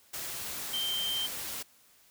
sine tone in noise, 3136 Hz, G7, in tune, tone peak -30 dBFS, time 0.73-1.27 s, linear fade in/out 10 ms, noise white, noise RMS -38 dBFS, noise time 0.13-1.63 s, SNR +5 dB, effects white hiss -62 dBFS RMS until 2.1 s

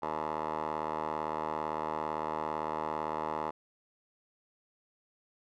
10% pulse tone with band-pass filter, 77.78 Hz, D#2, in tune, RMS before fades -35 dBFS, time 0.02-3.51 s, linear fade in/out 10 ms, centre 830 Hz, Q 9.6, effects none

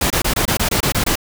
pink noise bursts, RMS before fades -17 dBFS, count 10, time 0.01-1.156 s, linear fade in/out 5 ms, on 93 ms, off 24 ms, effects none

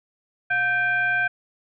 sine tone with frequency modulation, 1558 Hz, G6, 11 cents flat, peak -19 dBFS, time 0.5-1.28 s, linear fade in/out 10 ms, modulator 842 Hz, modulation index 0.64, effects none

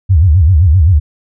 sine tone with vibrato, 84.1 Hz, E2, 35 cents sharp, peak -4 dBFS, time 0.09-1 s, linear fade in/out 20 ms, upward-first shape sine, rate 7.7 Hz, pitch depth 260 cents each way, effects none

